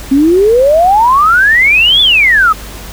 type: exponential two-way sweep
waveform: sine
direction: up then down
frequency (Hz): 261.6 to 3520 to 1231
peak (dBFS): -4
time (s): 0.11-2.53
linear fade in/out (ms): 10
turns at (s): 2.01
effects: added 50 Hz sine -27 dBFS peak until 2.92 s + pink hiss -29 dBFS RMS until 2.92 s